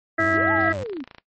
harmonic tone, 326.2 Hz, E4, 18 cents flat, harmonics 1 / 2 / 4 / 5 / 6, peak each -24 / -24 / -24 / -24 / -24 dBFS, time 0.18-0.73 s, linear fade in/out 10 ms
sawtooth tone with vibrato, 97.1 Hz, G2, 16 cents flat, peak -26 dBFS, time 0.19-0.84 s, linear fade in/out 10 ms, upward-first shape triangle, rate 13 Hz, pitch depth 150 cents each way
sine linear two-way sweep, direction up then down, 240.1 to 887 to 240.5 Hz, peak -27 dBFS, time 0.33-1.04 s, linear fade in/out 20 ms, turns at 0.52 s
click train, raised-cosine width 0.3 ms, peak -25 dBFS, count 17, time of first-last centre 0.61-1.183 s, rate 27.9 Hz
effects noise-tail reverb RT60 0.1 s tail -17 dB re dry + MP3 32 kbps

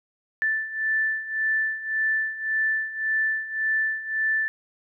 sine beating tone pair, 1760 / 1761.8 Hz, A6 / A6, 0 / +2 cents, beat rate 1.8 Hz, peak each -28 / -24 dBFS, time 0.42-4.48 s, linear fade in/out 0 ms, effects none

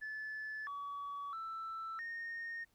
sine tone with pitch steps, 1735 / 1135 / 1327 / 1845 Hz, A6 / C#6 / E6 / A#6, -25 / +41 / +11 / -18 cents, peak -39 dBFS, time 0.01-2.65 s, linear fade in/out 20 ms, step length 660 ms, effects tanh soft clip ceiling -38 dBFS + pink hiss -75 dBFS RMS until 2.74 s

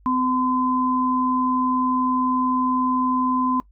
sine tone pair together, 255.5 / 1022 Hz, C4 / C6, -41 / -41 cents, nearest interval 2 octaves, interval 2400 cents, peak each -21 dBFS, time 0.06-3.6 s, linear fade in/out 0 ms, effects noise-tail reverb RT60 0.1 s tail -21 dB re dry + added 50 Hz sine -50 dBFS peak until 3.71 s

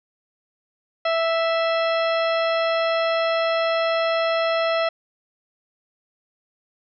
harmonic tone with a mistuned harmonic, 659 Hz, E5, 1 cent flat, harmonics 1 / 2 / 3 / 4 / 5 / 6 / 8, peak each -20 / -26 / -30 / -32 / -34 / -36 / -38 dBFS, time 1.05-4.89 s, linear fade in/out 5 ms, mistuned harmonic 6, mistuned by +65 cents, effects none

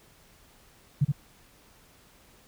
sine tone with echo, 142.9 Hz, D3, 47 cents flat, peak -18 dBFS, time 1.01-1.05 s, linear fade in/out 10 ms, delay 71 ms, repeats 1, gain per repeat -3 dB, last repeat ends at 1.121 s, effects pink hiss -58 dBFS RMS until 2.47 s

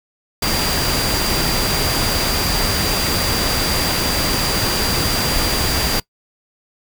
sine tone in noise, 4749 Hz, D8, 18 cents sharp, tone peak -23 dBFS, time 0.42-6 s, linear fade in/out 5 ms, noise pink, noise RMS -19 dBFS, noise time 0.42-6 s, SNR -7 dB, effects noise-tail reverb RT60 0.1 s tail -23 dB re dry

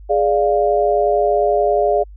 sine chord, D diminished, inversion second, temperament equal, 415.3 / 587.3 / 698.5 Hz, Ab4 / D5 / F5, 0 / 0 / 0 cents, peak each -17 dBFS, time 0.09-2.04 s, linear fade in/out 20 ms, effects added 50 Hz sine -35 dBFS peak until 2.16 s

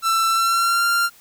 45% pulse tone with pitch glide, 1336 to 1387.9 Hz, E6 to F6, +23 to -11 cents, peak -16 dBFS, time 0.02-1.1 s, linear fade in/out 50 ms, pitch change +66 cents, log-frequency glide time 0.29-0.86 s, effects white hiss -50 dBFS RMS until 1.2 s

